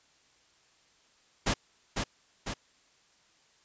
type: noise with echo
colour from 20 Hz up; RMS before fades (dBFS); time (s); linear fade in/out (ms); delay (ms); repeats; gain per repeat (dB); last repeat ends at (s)
pink; -27; 1.46-1.54; 10; 500; 2; -4; 2.54
effects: white hiss -65 dBFS RMS until 3.64 s + resampled to 16000 Hz